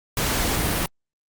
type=noise; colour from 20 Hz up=pink; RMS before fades=-23 dBFS; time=0.17-0.86 s; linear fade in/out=2 ms; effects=Opus 48 kbps